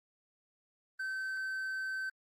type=tone; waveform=triangle; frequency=1541 Hz; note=G6; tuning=30 cents flat; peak=-33 dBFS; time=0.99-2.1 s; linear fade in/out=10 ms; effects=Opus 24 kbps